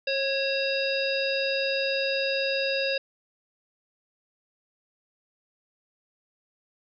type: harmonic tone with a mistuned harmonic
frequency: 543 Hz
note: C#5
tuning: 36 cents flat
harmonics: 1 / 3 / 5 / 7 / 9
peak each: -27 / -34 / -30 / -34 / -33 dBFS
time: 0.07-2.98 s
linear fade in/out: 5 ms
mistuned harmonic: 3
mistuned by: +27 cents
effects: none